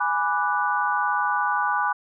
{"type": "chord", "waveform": "sine", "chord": "G# half-diminished seventh", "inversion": "none", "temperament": "equal", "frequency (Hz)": [830.6, 987.8, 1174.7, 1480], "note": ["G#5", "B5", "D6", "F#6"], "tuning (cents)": [0, 0, 0, 0], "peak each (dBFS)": -26, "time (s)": [0, 1.93], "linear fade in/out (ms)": 10, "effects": []}